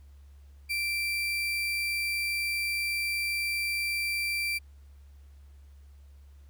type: tone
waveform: 35% pulse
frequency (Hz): 2349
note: D7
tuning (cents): 0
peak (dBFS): -26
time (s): 0.69-4.59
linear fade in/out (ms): 20
effects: added 70 Hz sine -49 dBFS peak until 6.49 s + pink hiss -69 dBFS RMS until 6.49 s